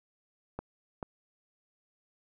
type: clicks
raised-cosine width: 1 ms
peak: -22 dBFS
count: 2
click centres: 0.59 / 1.028 s
effects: none